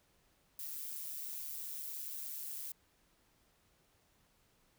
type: noise with amplitude modulation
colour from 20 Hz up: violet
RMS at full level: -41 dBFS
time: 0.59-2.72 s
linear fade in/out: 2 ms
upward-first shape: sine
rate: 146 Hz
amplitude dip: 55%
effects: pink hiss -72 dBFS RMS until 4.78 s